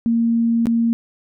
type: tone with dropouts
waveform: sine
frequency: 231.3 Hz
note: A#3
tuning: 13 cents flat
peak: -14 dBFS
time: 0.06-0.93 s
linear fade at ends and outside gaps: 0 ms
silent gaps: 0.657-0.669 s
effects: none